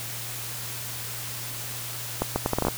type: accelerating click train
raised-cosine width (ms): 1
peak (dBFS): -9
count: 9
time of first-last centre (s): 2.22-2.684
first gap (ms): 140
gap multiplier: 0.72
effects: added 118 Hz sine -40 dBFS peak until 2.77 s + white hiss -35 dBFS RMS until 2.77 s